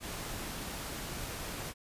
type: noise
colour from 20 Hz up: pink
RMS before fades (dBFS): -40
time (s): 0-1.74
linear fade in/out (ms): 50
effects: resampled to 32000 Hz